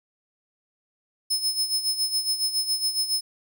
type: tone with tremolo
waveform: sawtooth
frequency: 5200 Hz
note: E8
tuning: 24 cents flat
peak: -18 dBFS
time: 1.3-3.21 s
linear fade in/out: 10 ms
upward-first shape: sine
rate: 7.2 Hz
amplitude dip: 70%
effects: none